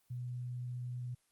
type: tone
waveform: sine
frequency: 123.47 Hz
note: B2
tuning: in tune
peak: -38 dBFS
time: 0.1-1.15 s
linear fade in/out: 10 ms
effects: white hiss -74 dBFS RMS until 1.31 s + Opus 24 kbps